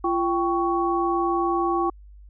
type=tone cluster; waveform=sine; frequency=343 / 784 / 1115 Hz; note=F4 / G5 / C#6; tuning=-31 / 0 / +10 cents; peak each=-23 / -26 / -25 dBFS; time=0.04-1.9 s; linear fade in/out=5 ms; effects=added 50 Hz sine -43 dBFS peak until 2.29 s